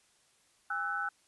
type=tone cluster; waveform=sine; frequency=811 / 1318 / 1496 Hz; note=G#5 / E6 / F#6; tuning=-41 / -1 / +19 cents; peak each=-40 / -36 / -34 dBFS; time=0.7-1.09 s; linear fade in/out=5 ms; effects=white hiss -68 dBFS RMS until 1.27 s + resampled to 24000 Hz